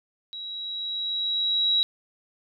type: tone with level ramp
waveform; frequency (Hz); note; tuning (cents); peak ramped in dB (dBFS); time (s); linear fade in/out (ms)
sine; 3871; B7; -35; -34 to -18; 0.33-1.83; 0
effects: none